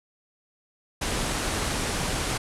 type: low-pass noise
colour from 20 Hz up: pink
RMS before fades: -28 dBFS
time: 1.01-2.38 s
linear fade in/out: 10 ms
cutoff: 11000 Hz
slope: 48 dB/octave
effects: none